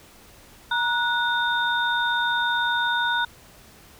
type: tone cluster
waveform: sine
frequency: 943 / 1468 / 3647 Hz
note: A#5 / F#6 / A#7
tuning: +20 / -14 / -39 cents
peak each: -25 / -23 / -28 dBFS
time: 0.71-3.25 s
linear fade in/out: 5 ms
effects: pink hiss -50 dBFS RMS until 3.99 s